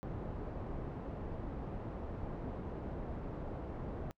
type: low-pass noise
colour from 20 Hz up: pink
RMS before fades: -42 dBFS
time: 0.03-4.11 s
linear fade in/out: 0 ms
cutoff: 710 Hz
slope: 12 dB/octave
effects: noise-tail reverb RT60 0.1 s tail -24 dB re dry